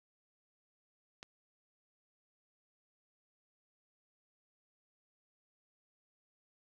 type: click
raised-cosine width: 0.2 ms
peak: -29 dBFS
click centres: 1.229 s
effects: none